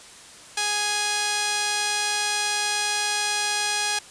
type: tone pair together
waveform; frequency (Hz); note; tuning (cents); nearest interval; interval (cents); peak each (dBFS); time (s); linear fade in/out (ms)
5% pulse; 415.3 / 830.6; G#4 / G#5; 0 / 0; octave; 1200; -21 / -12; 0.57-3.99; 5
effects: white hiss -45 dBFS RMS until 4.1 s + resampled to 22050 Hz